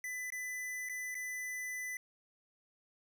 square tone with dropouts, 2000 Hz, B6, 21 cents sharp, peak -39 dBFS, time 0.04-1.97 s, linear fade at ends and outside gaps 2 ms, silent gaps 0.303-0.322 / 0.889-0.895 / 1.145-1.151 s, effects 12-bit

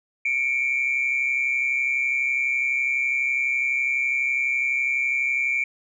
sine tone pair together, 2217 / 2349 Hz, C#7 / D7, 0 / 0 cents, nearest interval minor second, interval 100 cents, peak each -24 / -21 dBFS, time 0.25-5.64 s, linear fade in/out 5 ms, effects tanh soft clip ceiling -15 dBFS

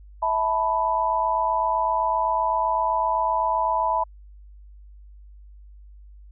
sine chord, E suspended fourth, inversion none, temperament equal with one note detuned, 652.1 / 880 / 987.8 Hz, E5 / A5 / B5, -19 / 0 / 0 cents, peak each -27 / -25 / -22 dBFS, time 0.22-4.04 s, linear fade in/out 10 ms, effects added 50 Hz sine -43 dBFS peak until 6.31 s

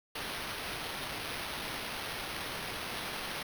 violet noise with sample-and-hold, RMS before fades -39 dBFS, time 0.15-3.43 s, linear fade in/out 5 ms, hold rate 7350 Hz, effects none

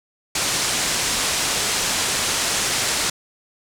white low-pass noise, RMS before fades -22 dBFS, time 0.35-3.1 s, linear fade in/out 5 ms, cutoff 8800 Hz, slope 24 dB/octave, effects none

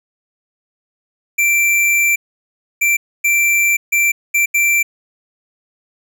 square tone bursts at uneven times, 2349 Hz, D7, in tune, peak -12 dBFS, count 6, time 1.38-2.16 / 2.81-2.97 / 3.24-3.77 / 3.92-4.12 / 4.34-4.46 / 4.54-4.83 s, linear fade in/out 10 ms, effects none

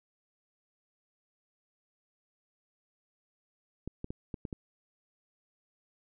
clicks, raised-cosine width 3 ms, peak -24 dBFS, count 6, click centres 3.876 / 4.044 / 4.105 / 4.342 / 4.452 / 4.528 s, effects none

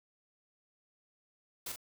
white noise with echo, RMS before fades -40 dBFS, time 1.66-1.72 s, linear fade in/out 5 ms, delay 41 ms, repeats 1, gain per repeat -5 dB, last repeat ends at 1.761 s, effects none

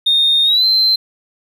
triangle tone with pitch glide, 3676 to 4102 Hz, A#7 to C8, -25 to -35 cents, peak -7 dBFS, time 0.06-0.96 s, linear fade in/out 10 ms, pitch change +190 cents, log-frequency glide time 0.44-0.65 s, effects tanh soft clip ceiling -7 dBFS

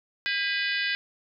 harmonic tone with a mistuned harmonic, 496.4 Hz, B4, 9 cents sharp, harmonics 3 / 4 / 5 / 6 / 7 / 8 / 9 / 10, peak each -29 / -31 / -33 / -35 / -36 / -37 / -38 / -39 dBFS, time 0.26-0.95 s, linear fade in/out 0 ms, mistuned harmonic 3, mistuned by +140 cents, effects none

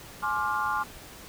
sine chord, D half-diminished seventh, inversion second, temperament just, 845.8 / 1057.2 / 1174.7 / 1409.6 Hz, Ab5 / C6 / D6 / F6, +31 / +18 / 0 / +16 cents, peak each -31 dBFS, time 0.22-0.84 s, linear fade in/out 20 ms, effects pink hiss -46 dBFS RMS until 1.28 s

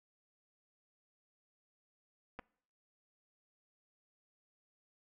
clicks, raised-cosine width 0.5 ms, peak -30 dBFS, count 2, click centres 2.39 / 2.394 s, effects noise-tail reverb RT60 0.6 s tail -24 dB re dry

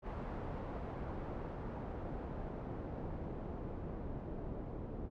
pink noise with low-pass filter sweep, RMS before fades -43 dBFS, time 0.02-5.1 s, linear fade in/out 50 ms, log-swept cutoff 1000 to 510 Hz, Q 0.78, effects none

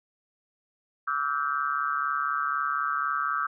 sine tone cluster, 1154 / 1298 / 1420 / 1564 Hz, D6 / E6 / F6 / G6, -31 / -27 / +28 / -4 cents, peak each -31 / -28 / -34 / -33 dBFS, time 1.07-3.47 s, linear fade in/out 10 ms, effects none

